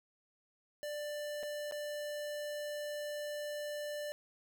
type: tone with dropouts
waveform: square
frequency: 591 Hz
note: D5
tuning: 11 cents sharp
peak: -39 dBFS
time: 0.83-4.12 s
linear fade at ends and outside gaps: 0 ms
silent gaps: 1.429-1.433 / 1.712-1.722 s
effects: none